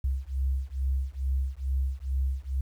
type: beating tone pair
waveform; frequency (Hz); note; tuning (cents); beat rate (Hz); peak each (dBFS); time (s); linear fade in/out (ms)
sine; 65.41 / 67.71; C2 / C#2; 0 / -40; 2.3; -29; 0.04-2.61; 5
effects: 10-bit